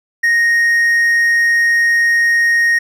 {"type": "tone", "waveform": "triangle", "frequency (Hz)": 1864.7, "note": "A#6", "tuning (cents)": 0, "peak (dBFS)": -8, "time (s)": [0.23, 2.79], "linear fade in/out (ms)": 10, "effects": []}